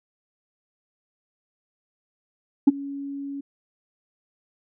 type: tone with ADSR envelope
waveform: sine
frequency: 279.5 Hz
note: C#4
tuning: 14 cents sharp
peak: -6 dBFS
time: 2.67-3.41 s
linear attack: 9 ms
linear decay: 25 ms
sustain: -24 dB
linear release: 9 ms
effects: tanh soft clip ceiling -7 dBFS